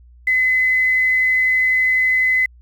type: tone with quantisation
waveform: sine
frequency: 2028 Hz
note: B6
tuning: 45 cents sharp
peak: -13 dBFS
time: 0.27-2.46 s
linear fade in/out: 5 ms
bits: 7
effects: added 60 Hz sine -43 dBFS peak until 2.61 s